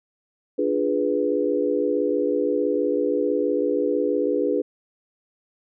sine chord, D diminished seventh, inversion none, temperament equal, 293.7 / 349.2 / 415.3 / 493.9 Hz, D4 / F4 / Ab4 / Cb5, 0 / 0 / 0 / 0 cents, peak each -25 / -28 / -24 / -24 dBFS, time 0.58-4.62 s, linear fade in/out 10 ms, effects none

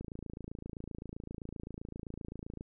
click train, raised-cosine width 3 ms, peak -29 dBFS, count 73, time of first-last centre 0.01-2.609 s, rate 27.7 Hz, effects none

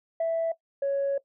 sine tone pair in turn, 659.3 / 555.8 Hz, E5 / C#5, 0 / +4 cents, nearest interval minor third, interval 296 cents, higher first, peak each -22 / -22 dBFS, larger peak neither, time 0.2-0.52 / 0.82-1.18 s, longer second, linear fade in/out 5 ms, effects noise-tail reverb RT60 0.1 s tail -18 dB re dry + tanh soft clip ceiling -21 dBFS

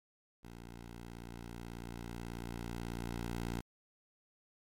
10% pulse tone with level ramp, 58.27 Hz, A#1, in tune, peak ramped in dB -41 to -28 dBFS, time 0.43-3.61 s, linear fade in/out 10 ms, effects MP3 64 kbps

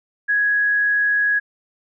sine tone with frequency modulation, 1667 Hz, G#6, 6 cents sharp, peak -15 dBFS, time 0.28-1.4 s, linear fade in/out 20 ms, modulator 93 Hz, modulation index 0.23, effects none

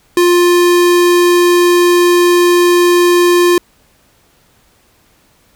square tone, 351.4 Hz, F4, 11 cents sharp, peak -7 dBFS, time 0.17-3.58 s, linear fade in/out 2 ms, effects pink hiss -52 dBFS RMS until 5.55 s

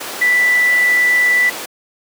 sine tone in noise, 1975.5 Hz, B6, in tune, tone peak -10 dBFS, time 0.21-1.5 s, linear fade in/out 10 ms, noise pink, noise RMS -25 dBFS, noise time 0-1.66 s, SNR +12 dB, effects high-pass 400 Hz 12 dB/octave

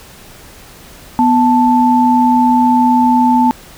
sine tone pair together, 246.9 / 880 Hz, B3 / A5, 0 / 0 cents, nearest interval octave + minor seventh, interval 2200 cents, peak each -10 dBFS, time 1.19-3.51 s, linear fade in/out 0 ms, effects pink hiss -38 dBFS RMS until 3.77 s

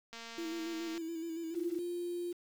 click train, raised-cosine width 0.2 ms, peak -30 dBFS, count 196, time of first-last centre 0.13-0.978 s, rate 230 Hz
sine tone with vibrato, 329.6 Hz, E4, in tune, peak -37 dBFS, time 0.38-1.79 s, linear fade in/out 2 ms, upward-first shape square, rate 7.1 Hz, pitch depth 34 cents each way
sine tone, 349.4 Hz, F4, 1 cent sharp, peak -35 dBFS, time 1.54-2.33 s, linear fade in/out 10 ms
effects 9-bit

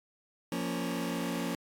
sawtooth chord, Bb minor, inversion second, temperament just, 174.81 / 233.1 / 279.7 Hz, F3 / Bb3 / Db4, +2 / 0 / +16 cents, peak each -32 dBFS, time 0.52-1.55 s, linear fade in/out 2 ms, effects AAC 64 kbps

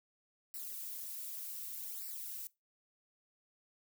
violet noise with flanger, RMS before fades -44 dBFS, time 0.54-2.47 s, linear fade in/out 0 ms, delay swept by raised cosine 0.3 to 4.4 ms, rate 0.66 Hz, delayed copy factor -0.65, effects noise-tail reverb RT60 0.2 s tail -20 dB re dry

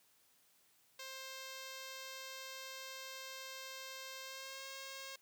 5% pulse tone with pitch glide, 528 to 538.8 Hz, C5 to C#5, +16 to -49 cents, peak -35 dBFS, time 0.99-5.16 s, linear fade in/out 5 ms, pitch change +35 cents, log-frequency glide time 4.22-4.67 s, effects white hiss -71 dBFS RMS until 5.21 s + high-pass 80 Hz 12 dB/octave

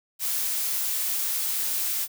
blue noise, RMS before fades -27 dBFS, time 0.19-2.08 s, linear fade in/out 50 ms, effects none

